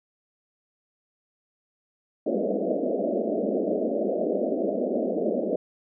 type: band-pass noise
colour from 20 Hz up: white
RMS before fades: -26 dBFS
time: 2.26-5.56 s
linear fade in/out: 5 ms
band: 190 to 660 Hz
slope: 96 dB/octave
effects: none